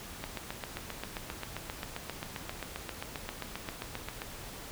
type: click train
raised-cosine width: 0.3 ms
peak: -20 dBFS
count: 31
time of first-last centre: 0.24-4.219 s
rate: 7.54 Hz
effects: pink hiss -45 dBFS RMS until 4.71 s